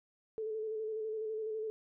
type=tone with vibrato; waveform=sine; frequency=436.2 Hz; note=A4; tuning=15 cents flat; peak=-35 dBFS; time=0.38-1.7 s; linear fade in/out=0 ms; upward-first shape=square; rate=12 Hz; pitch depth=26 cents each way; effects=none